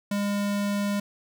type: tone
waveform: square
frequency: 203 Hz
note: G#3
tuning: 39 cents flat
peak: -25 dBFS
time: 0.11-1 s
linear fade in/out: 5 ms
effects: none